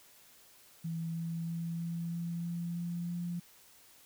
sine tone with pitch steps, 164.81 / 166.05 / 167.3 / 168.56 / 169.84 / 171.12 / 172.41 / 173.7 Hz, E3 / E3 / E3 / E3 / F3 / F3 / F3 / F3, 0 / +13 / +26 / +39 / -48 / -35 / -22 / -9 cents, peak -34 dBFS, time 0.84-3.4 s, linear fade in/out 10 ms, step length 320 ms, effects white hiss -60 dBFS RMS until 4.05 s

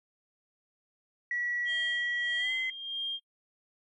sine tone with pitch glide, 1935 to 2047 Hz, B6 to C7, -36 to -38 cents, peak -29 dBFS, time 1.31-2.7 s, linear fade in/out 2 ms, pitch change +98 cents, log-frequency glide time 2.38-2.52 s
sine tone with tremolo, 3209 Hz, G7, 40 cents sharp, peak -30 dBFS, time 1.65-3.2 s, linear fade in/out 50 ms, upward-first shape sine, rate 1.6 Hz, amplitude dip 65%
effects noise-tail reverb RT60 0.1 s tail -25 dB re dry + tanh soft clip ceiling -22 dBFS

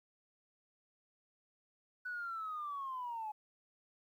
sine linear sweep, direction down, 1495 to 838 Hz, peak -38 dBFS, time 2.05-3.32 s, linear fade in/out 10 ms, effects tanh soft clip ceiling -34 dBFS + 12-bit

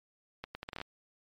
accelerating click train, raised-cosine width 0.3 ms, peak -23 dBFS, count 9, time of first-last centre 0.44-0.815 s, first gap 110 ms, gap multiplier 0.73, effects MP3 64 kbps

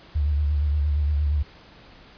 sine tone with vibrato, 73.5 Hz, D2, 2 cents sharp, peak -19 dBFS, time 0.15-1.43 s, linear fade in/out 10 ms, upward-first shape sine, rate 8.6 Hz, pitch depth 57 cents each way, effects pink hiss -49 dBFS RMS until 2.17 s + resampled to 11025 Hz

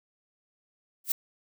violet noise with exponential growth, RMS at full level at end -19 dBFS, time 1.04-1.12 s, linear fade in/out 5 ms, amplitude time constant 16 ms, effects none

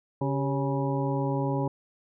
harmonic tone with a mistuned harmonic, 138.59 Hz, C#3, in tune, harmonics 1 / 2 / 3 / 4 / 6 / 7, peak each -28 / -31 / -33 / -34 / -36 / -36 dBFS, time 0.21-1.68 s, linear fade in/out 5 ms, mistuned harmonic 3, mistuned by -84 cents, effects none

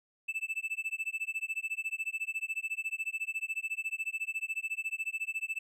triangle tone with tremolo, 2637 Hz, E7, in tune, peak -28 dBFS, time 0.28-5.59 s, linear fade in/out 10 ms, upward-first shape sine, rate 14 Hz, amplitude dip 100%, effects none

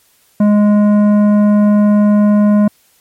sine tone with tanh clipping, 207.7 Hz, G#3, in tune, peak -8 dBFS, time 0.4-2.68 s, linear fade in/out 5 ms, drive 11 dB, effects white hiss -53 dBFS RMS until 3 s + MP3 64 kbps

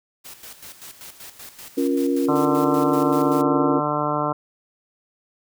white noise with tremolo, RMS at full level -39 dBFS, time 0.24-3.43 s, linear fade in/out 20 ms, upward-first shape square, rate 5.2 Hz, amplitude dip 65%
sine chord, Bb minor, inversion first, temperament equal with one note detuned, 277.2 / 349.2 / 470.8 Hz, Db4 / F4 / Bb4, 0 / 0 / +17 cents, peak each -20 / -24 / -25 dBFS, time 1.77-3.8 s, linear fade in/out 10 ms
harmonic tone, 148.9 Hz, D3, 24 cents sharp, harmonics 1 / 2 / 3 / 4 / 5 / 6 / 7 / 8 / 9, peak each -30 / -28 / -31 / -27 / -29 / -31 / -26 / -32 / -29 dBFS, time 2.28-4.33 s, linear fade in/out 10 ms
effects none

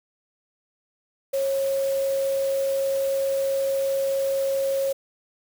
sine tone in noise, 545 Hz, C#5, 29 cents flat, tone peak -21 dBFS, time 1.33-4.93 s, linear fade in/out 10 ms, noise white, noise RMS -39 dBFS, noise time 1.33-4.93 s, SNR +15 dB, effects none

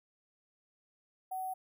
sine tone with sample-and-hold, 751 Hz, F#5, 26 cents sharp, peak -35 dBFS, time 1.31-1.54 s, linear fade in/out 10 ms, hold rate 11025 Hz, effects none

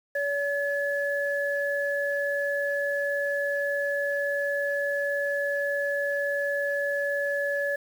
sine tone pair together, 569 / 1710.5 Hz, C#5 / A6, +45 / -49 cents, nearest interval octave + perfect fifth, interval 1906 cents, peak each -27 / -28 dBFS, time 0.15-7.76 s, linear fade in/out 5 ms, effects 8-bit

